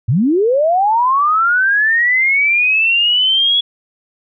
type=linear sweep; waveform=sine; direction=up; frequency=98 to 3378 Hz; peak=-10 dBFS; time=0.08-3.61 s; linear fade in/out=10 ms; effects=none